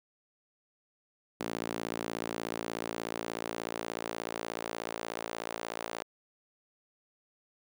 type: tone with high-pass filter sweep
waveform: sawtooth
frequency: 56.6 Hz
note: A1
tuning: 50 cents sharp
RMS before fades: -38 dBFS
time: 1.4-6.03 s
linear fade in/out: 5 ms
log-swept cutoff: 280 to 550 Hz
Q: 1.1
effects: none